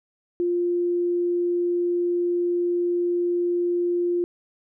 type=tone; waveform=sine; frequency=350 Hz; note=F4; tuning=4 cents sharp; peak=-20 dBFS; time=0.4-4.24 s; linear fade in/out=0 ms; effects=none